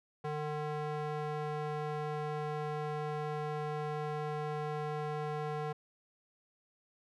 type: tone with band-pass filter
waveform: square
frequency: 150.7 Hz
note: D3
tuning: 45 cents sharp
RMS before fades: -37 dBFS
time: 0.24-5.73 s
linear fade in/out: 10 ms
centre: 690 Hz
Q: 0.87
effects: none